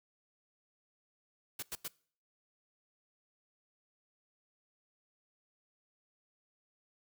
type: noise bursts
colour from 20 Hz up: white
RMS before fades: -40 dBFS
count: 3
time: 1.59-1.88 s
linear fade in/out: 5 ms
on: 36 ms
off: 91 ms
effects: noise-tail reverb RT60 0.5 s tail -23 dB re dry